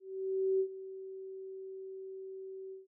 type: tone with ADSR envelope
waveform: sine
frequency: 382.1 Hz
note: G4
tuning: 44 cents flat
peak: -26 dBFS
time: 0-2.87 s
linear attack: 600 ms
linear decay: 75 ms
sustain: -16 dB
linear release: 150 ms
effects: none